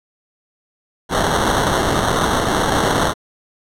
blue noise with sample-and-hold, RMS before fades -17 dBFS, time 1.09-3.14 s, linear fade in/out 50 ms, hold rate 2450 Hz, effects low-pass 11000 Hz 12 dB/octave

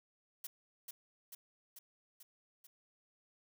blue noise with echo, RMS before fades -44 dBFS, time 0.44-0.47 s, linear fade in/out 5 ms, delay 440 ms, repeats 5, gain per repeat -3 dB, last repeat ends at 2.67 s, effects none

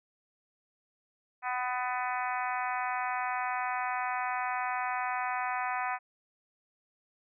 harmonic tone with a mistuned harmonic, 250 Hz, B3, 21 cents sharp, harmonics 3 / 4 / 5 / 6 / 7 / 8 / 9 / 10, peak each -34 / -36 / -38 / -40 / -41 / -42 / -43 / -44 dBFS, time 1.42-5.99 s, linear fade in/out 50 ms, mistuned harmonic 7, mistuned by +17 cents, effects none

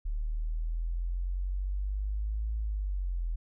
sine exponential two-way sweep, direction up then down, 37 to 54.7 to 40.68 Hz, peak -29 dBFS, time 0.05-3.36 s, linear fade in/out 10 ms, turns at 2.56 s, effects none

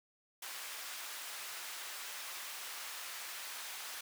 pink high-pass noise, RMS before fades -45 dBFS, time 0.42-4.01 s, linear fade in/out 5 ms, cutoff 1200 Hz, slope 12 dB/octave, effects none

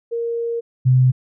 sine tone pair in turn, 466.2 / 128.2 Hz, A#4 / C3, 0 / -35 cents, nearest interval octave + minor seventh, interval 2235 cents, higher first, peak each -20 / -10 dBFS, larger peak second, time 0.11-0.61 / 0.85-1.12 s, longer first, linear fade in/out 20 ms, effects none

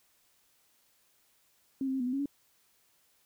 sine tone with pitch steps, 269.3 / 263.8 / 266.4 / 245.7 / 252.5 / 274.3 / 283.1 Hz, C#4 / C4 / C4 / B3 / B3 / C#4 / C#4, -50 / +14 / +31 / -9 / +39 / -18 / +37 cents, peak -29 dBFS, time 1.81-2.258 s, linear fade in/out 2 ms, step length 64 ms, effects white hiss -69 dBFS RMS until 3.25 s

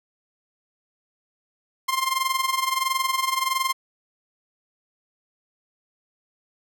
sawtooth tone with amplitude modulation, 1054 Hz, C6, 12 cents sharp, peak -15 dBFS, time 1.88-3.73 s, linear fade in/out 10 ms, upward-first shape sine, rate 21.5 Hz, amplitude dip 75%, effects none

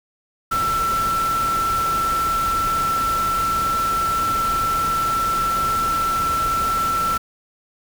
sine tone in noise, 1339 Hz, E6, 27 cents sharp, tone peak -18 dBFS, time 0.51-7.18 s, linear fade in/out 10 ms, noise pink, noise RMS -29 dBFS, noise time 0.51-7.18 s, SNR +8 dB, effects none

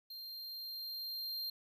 square tone with level ramp, 4186 Hz, C8, in tune, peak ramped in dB -46 to -38 dBFS, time 0.1-1.5 s, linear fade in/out 5 ms, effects 12-bit

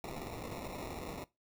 violet noise with sample-and-hold, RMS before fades -43 dBFS, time 0.04-1.24 s, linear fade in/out 0 ms, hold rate 1575 Hz, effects noise-tail reverb RT60 0.2 s tail -19 dB re dry

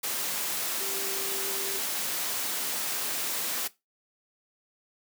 sine tone in noise, 391.2 Hz, G4, 4 cents flat, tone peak -39 dBFS, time 0.8-1.79 s, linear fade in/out 10 ms, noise white, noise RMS -31 dBFS, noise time 0.03-3.68 s, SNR -11 dB, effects noise-tail reverb RT60 0.2 s tail -18 dB re dry + high-pass 200 Hz 12 dB/octave

